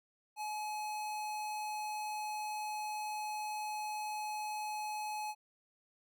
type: tone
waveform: square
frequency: 849 Hz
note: G#5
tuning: 38 cents sharp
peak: -38 dBFS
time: 0.36-5.35 s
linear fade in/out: 50 ms
effects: none